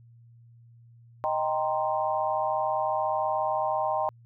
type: chord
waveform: sine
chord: C minor seventh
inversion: first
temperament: equal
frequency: 622.3 / 784 / 932.3 / 1046.5 Hz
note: Eb5 / G5 / Bb5 / C6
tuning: 0 / 0 / 0 / 0 cents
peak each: -29 / -29 / -31 / -32 dBFS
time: 1.24-4.09 s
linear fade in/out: 0 ms
effects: added 117 Hz sine -51 dBFS peak until 4.25 s